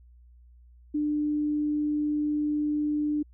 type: tone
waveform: sine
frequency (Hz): 298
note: D4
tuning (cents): +25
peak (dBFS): -24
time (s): 0.94-3.23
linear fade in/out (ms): 10
effects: added 60 Hz sine -51 dBFS peak until 3.33 s

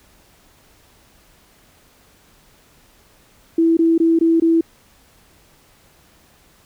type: tone bursts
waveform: sine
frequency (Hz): 329.6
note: E4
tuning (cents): 0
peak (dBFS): -11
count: 5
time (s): 3.58-4.61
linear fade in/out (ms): 5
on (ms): 190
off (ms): 20
effects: pink hiss -53 dBFS RMS until 6.65 s

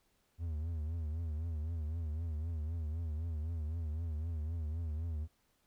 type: tone with vibrato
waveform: triangle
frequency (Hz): 79.8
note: D#2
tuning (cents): +44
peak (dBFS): -33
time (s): 0.38-5.28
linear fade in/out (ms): 50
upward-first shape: triangle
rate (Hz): 3.9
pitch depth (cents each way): 130
effects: pink hiss -75 dBFS RMS until 5.66 s

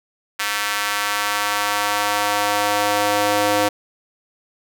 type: tone with high-pass filter sweep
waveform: square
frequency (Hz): 103.1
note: G#2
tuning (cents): -12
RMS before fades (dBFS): -20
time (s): 0.39-3.69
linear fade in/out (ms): 10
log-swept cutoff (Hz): 1600 to 480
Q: 1.2
effects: none

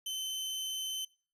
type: tone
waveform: sawtooth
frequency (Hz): 3065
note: G7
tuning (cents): -40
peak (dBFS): -32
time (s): 0.06-1.05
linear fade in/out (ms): 5
effects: noise-tail reverb RT60 0.4 s tail -23 dB re dry + resampled to 32000 Hz

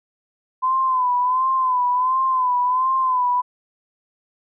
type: tone with vibrato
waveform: sine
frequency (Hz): 1018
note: C6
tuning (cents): -48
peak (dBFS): -16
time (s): 0.62-3.42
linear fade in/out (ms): 20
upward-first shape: sine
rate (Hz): 1.4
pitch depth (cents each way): 62
effects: none

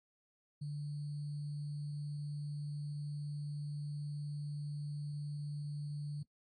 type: tone with sample-and-hold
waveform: sine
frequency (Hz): 146.83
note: D3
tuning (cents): 0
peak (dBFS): -38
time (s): 0.61-6.23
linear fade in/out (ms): 10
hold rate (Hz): 4410
effects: noise-tail reverb RT60 0.1 s tail -23 dB re dry + AAC 32 kbps

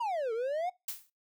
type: exponential two-way sweep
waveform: triangle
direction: down then up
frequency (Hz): 988 to 436.4 to 750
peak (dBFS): -28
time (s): 0-0.7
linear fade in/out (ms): 10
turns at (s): 0.33
type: noise with exponential decay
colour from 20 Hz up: blue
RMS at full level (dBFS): -33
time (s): 0.88-1.1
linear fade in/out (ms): 5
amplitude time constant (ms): 46
effects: noise-tail reverb RT60 0.2 s tail -21 dB re dry

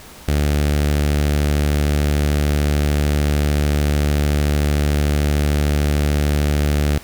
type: tone with notch filter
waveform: sawtooth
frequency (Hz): 73.42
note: D2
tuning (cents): 0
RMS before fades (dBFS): -17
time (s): 0.28-6.98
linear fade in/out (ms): 0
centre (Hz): 1000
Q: 1.9
effects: pink hiss -40 dBFS RMS until 7.03 s

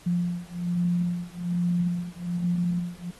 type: beating tone pair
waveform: sine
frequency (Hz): 174.5 / 175.7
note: F3 / F3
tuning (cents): -1 / +11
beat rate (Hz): 1.2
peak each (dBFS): -27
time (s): 0.06-3.11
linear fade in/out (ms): 10
effects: pink hiss -52 dBFS RMS until 3.19 s + AAC 32 kbps

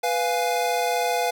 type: chord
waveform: square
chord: F diminished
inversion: second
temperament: equal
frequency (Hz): 493.9 / 698.5 / 830.6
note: Cb5 / F5 / Ab5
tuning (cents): 0 / 0 / 0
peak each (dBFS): -27 / -25 / -28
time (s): 0.03-1.31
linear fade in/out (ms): 10
effects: none

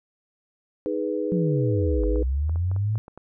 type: chord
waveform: sine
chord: G# minor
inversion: second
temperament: equal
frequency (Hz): 311.1 / 415.3 / 493.9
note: D#4 / G#4 / B4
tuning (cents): 0 / 0 / 0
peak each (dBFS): -28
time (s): 0.86-2.23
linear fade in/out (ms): 0
type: linear two-way sweep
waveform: sine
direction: down then up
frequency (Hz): 185 to 49 to 111.7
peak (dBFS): -21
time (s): 1.32-2.98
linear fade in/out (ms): 0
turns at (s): 2.05
type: clicks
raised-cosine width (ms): 1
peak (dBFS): -28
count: 9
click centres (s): 2.036 / 2.159 / 2.495 / 2.559 / 2.715 / 2.763 / 2.956 / 3.081 / 3.176
effects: none

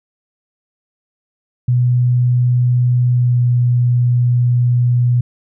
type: tone with pitch glide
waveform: sine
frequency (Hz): 123.47 to 122.26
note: B2 to B2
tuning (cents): 0 to -17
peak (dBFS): -10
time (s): 1.68-5.21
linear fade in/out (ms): 5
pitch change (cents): -17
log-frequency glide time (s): 3.11-3.4
effects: none

